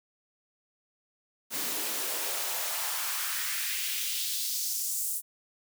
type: noise with high-pass filter sweep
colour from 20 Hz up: white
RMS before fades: -32 dBFS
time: 1.5-5.22 s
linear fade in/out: 50 ms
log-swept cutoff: 210 to 9300 Hz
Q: 1.6
effects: none